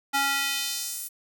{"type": "tone with high-pass filter sweep", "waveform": "square", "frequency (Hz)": 277.2, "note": "C#4", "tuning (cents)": 0, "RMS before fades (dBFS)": -28, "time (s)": [0.13, 1.09], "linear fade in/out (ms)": 20, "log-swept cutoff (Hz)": [910, 11000], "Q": 1.1, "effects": []}